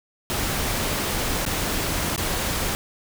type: noise with dropouts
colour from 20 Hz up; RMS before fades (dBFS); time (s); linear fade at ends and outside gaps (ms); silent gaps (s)
pink; -25; 0.3-2.75; 0; 1.452-1.463 / 2.161-2.178
effects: none